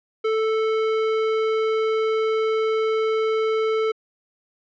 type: tone with hard clipping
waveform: sine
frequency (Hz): 440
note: A4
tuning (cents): 0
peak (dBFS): -21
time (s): 0.24-3.92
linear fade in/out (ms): 10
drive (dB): 18
effects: low-pass 3000 Hz 12 dB/octave